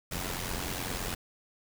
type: noise with amplitude modulation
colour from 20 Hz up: pink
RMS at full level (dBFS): -32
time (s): 0.11-1.15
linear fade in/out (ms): 10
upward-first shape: sine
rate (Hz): 89.7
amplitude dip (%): 65
effects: none